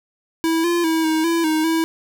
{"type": "tone with pitch steps", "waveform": "square", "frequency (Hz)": [326.7, 344.7, 323.3, 316.6, 334.2, 313.3, 325.6], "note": ["E4", "F4", "E4", "D#4", "E4", "D#4", "E4"], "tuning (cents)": [-15, -23, -34, 30, 24, 12, -21], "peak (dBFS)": -17, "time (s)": [0.44, 1.84], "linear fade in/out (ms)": 0, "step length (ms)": 200, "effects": []}